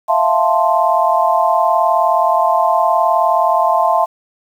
sine chord, F major seventh, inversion third, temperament equal, 659.3 / 698.5 / 880 / 1046.5 Hz, E5 / F5 / A5 / C6, 0 / 0 / 0 / 0 cents, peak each -16 dBFS, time 0.08-4.06 s, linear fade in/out 20 ms, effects 7-bit

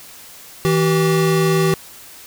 square tone pair together, 161.6 / 384.4 Hz, E3 / G4, -34 / -34 cents, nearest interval octave + minor third, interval 1500 cents, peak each -17 dBFS, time 0.65-1.74 s, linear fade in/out 0 ms, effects white hiss -40 dBFS RMS until 2.26 s

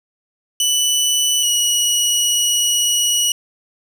20% pulse tone pair in turn, 2976 / 2918 Hz, F#7 / F#7, +9 / -25 cents, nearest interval unison, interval 34 cents, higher first, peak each -9 dBFS, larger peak neither, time 0.6-1.43 / 1.43-3.32 s, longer second, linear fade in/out 2 ms, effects none

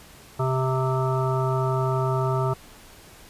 harmonic tone, 130.81 Hz, C3, in tune, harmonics 1 / 3 / 5 / 7 / 9 / 10, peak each -23 / -28 / -30 / -31 / -33 / -33 dBFS, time 0.39-2.54 s, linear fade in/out 10 ms, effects pink hiss -48 dBFS RMS until 3.29 s + resampled to 32000 Hz

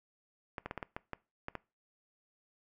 clicks, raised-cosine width 0.5 ms, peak -23 dBFS, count 9, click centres 0.582 / 0.66 / 0.711 / 0.777 / 0.828 / 0.965 / 1.133 / 1.484 / 1.553 s, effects noise-tail reverb RT60 0.3 s tail -22 dB re dry

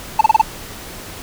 triangle tone bursts, 878 Hz, A5, 4 cents flat, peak -4 dBFS, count 5, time 0.19-0.415 s, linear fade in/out 5 ms, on 21 ms, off 30 ms, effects pink hiss -33 dBFS RMS until 1.22 s

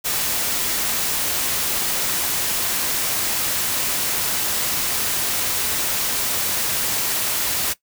white noise, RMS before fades -22 dBFS, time 0.04-7.74 s, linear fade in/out 20 ms, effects noise-tail reverb RT60 0.1 s tail -18 dB re dry

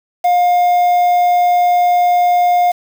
triangle tone with quantisation, 710 Hz, F5, 28 cents sharp, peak -7 dBFS, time 0.24-2.72 s, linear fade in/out 10 ms, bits 5, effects none

